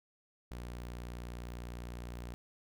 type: tone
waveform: sawtooth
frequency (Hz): 59.9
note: A#1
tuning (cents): +48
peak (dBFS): -38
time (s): 0.51-2.34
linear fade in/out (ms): 0
effects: none